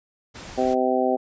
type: noise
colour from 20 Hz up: pink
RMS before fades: -39 dBFS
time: 0.34-0.75 s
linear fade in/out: 20 ms
type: harmonic tone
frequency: 128.4 Hz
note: C3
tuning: 32 cents flat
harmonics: 2 / 3 / 4 / 5 / 6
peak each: -25 / -25 / -25 / -25 / -25 dBFS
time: 0.57-1.17 s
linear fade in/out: 20 ms
effects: resampled to 16000 Hz